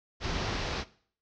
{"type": "low-pass noise", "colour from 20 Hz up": "pink", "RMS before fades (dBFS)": -33, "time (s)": [0.2, 0.85], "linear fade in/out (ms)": 50, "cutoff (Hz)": 5800, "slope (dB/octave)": 48, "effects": ["noise-tail reverb RT60 0.5 s tail -18 dB re dry"]}